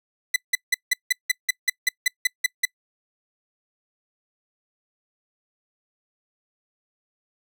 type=tone bursts; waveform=sawtooth; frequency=1999 Hz; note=B6; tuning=20 cents sharp; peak=-13 dBFS; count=13; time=0.34-2.653 s; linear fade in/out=5 ms; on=21 ms; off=170 ms; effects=noise-tail reverb RT60 0.1 s tail -25 dB re dry